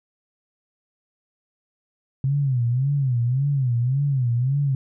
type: tone with vibrato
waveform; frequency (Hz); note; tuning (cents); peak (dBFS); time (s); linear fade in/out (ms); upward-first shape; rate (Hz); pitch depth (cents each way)
sine; 130.2; C3; -8; -18; 2.24-4.75; 2; sine; 1.8; 170
effects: none